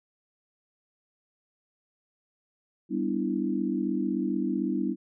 sine chord, E minor seventh, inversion first, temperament equal, 196 / 246.9 / 293.7 / 329.6 Hz, G3 / B3 / D4 / E4, 0 / 0 / 0 / 0 cents, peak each -31 dBFS, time 2.89-4.96 s, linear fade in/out 50 ms, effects none

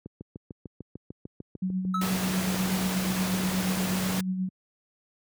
click train, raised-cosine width 3 ms, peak -25 dBFS, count 13, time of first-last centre 0.06-1.851 s, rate 6.7 Hz
sine tone with tremolo, 186.2 Hz, F#3, 11 cents sharp, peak -24 dBFS, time 1.62-4.49 s, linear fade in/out 5 ms, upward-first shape sine, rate 8.3 Hz, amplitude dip 45%
triangle tone with exponential decay, 1298 Hz, E6, 27 cents flat, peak -22 dBFS, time 1.94-2.26 s, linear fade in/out 5 ms, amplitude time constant 68 ms
pink noise, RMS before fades -31 dBFS, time 2.01-4.21 s, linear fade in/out 5 ms
effects high-pass 100 Hz 12 dB/octave

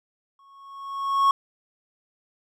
triangle tone with exponential growth, 1101 Hz, C#6, 12 cents flat, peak -12 dBFS, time 0.39-1.31 s, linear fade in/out 2 ms, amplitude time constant 200 ms, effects none

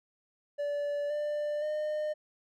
triangle tone with pitch steps, 579 / 593.2 / 607.8 Hz, D5 / D5 / D#5, -25 / +17 / -41 cents, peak -28 dBFS, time 0.58-2.14 s, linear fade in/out 20 ms, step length 520 ms, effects none

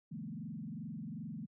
sine tone with frequency modulation, 190 Hz, F#3, 46 cents sharp, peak -40 dBFS, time 0.11-1.46 s, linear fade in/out 10 ms, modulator 22.6 Hz, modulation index 2.3, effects high-pass 100 Hz 12 dB/octave

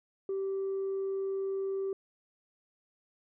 sine tone, 388.3 Hz, G4, 16 cents flat, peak -29 dBFS, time 0.29-1.93 s, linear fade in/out 2 ms, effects tanh soft clip ceiling -28 dBFS

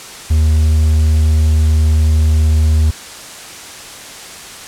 triangle tone, 77.78 Hz, D#2, in tune, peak -6 dBFS, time 0.3-2.91 s, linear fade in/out 10 ms, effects white hiss -31 dBFS RMS until 4.67 s + low-pass 9000 Hz 12 dB/octave

